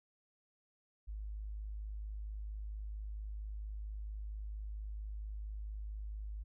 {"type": "tone", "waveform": "sine", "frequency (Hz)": 52.2, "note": "G#1", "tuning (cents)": 10, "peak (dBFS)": -40, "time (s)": [1.07, 6.44], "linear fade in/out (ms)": 20, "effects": []}